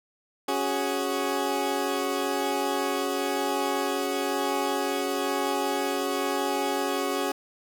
20% pulse chord, C# suspended fourth, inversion none, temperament equal, 277.2 / 370 / 415.3 Hz, C#4 / F#4 / G#4, 0 / 0 / 0 cents, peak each -25 dBFS, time 0.48-7.32 s, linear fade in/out 5 ms, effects none

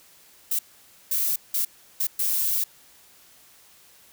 violet noise bursts at uneven times, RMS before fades -24 dBFS, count 5, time 0.51-0.59 / 1.11-1.36 / 1.54-1.65 / 2-2.07 / 2.19-2.64 s, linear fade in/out 5 ms, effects white hiss -54 dBFS RMS until 4.12 s

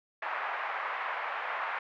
pink band-pass noise, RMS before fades -35 dBFS, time 0.22-1.79 s, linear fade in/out 5 ms, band 750 to 2100 Hz, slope 24 dB/octave, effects none

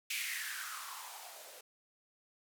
violet noise with band-pass filter sweep, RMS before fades -43 dBFS, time 0.1-1.61 s, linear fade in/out 5 ms, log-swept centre 2500 to 490 Hz, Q 5, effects none

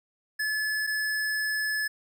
square tone pair in turn, 1720 / 1720 Hz, A6 / A6, -40 / -40 cents, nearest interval unison, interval 0 cents, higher neither, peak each -27 dBFS, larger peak neither, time 0.39-0.87 / 0.87-1.88 s, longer second, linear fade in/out 10 ms, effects none

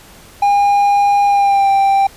triangle tone with pitch glide, 810 to 786.5 Hz, G#5 to G5, -43 to +6 cents, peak -7 dBFS, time 0.42-2.07 s, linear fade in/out 5 ms, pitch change -51 cents, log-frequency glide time 1.25-1.71 s, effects pink hiss -41 dBFS RMS until 2.16 s + resampled to 32000 Hz

